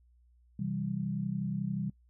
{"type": "chord", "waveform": "sine", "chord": "C major", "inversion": "none", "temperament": "equal", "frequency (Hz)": [130.81, 164.81, 196], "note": ["C3", "E3", "G3"], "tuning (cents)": [0, 0, 0], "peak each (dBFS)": [-37, -36, -34], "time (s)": [0.59, 1.9], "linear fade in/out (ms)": 5, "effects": ["noise-tail reverb RT60 0.1 s tail -22 dB re dry", "added 60 Hz sine -61 dBFS peak until 2.09 s"]}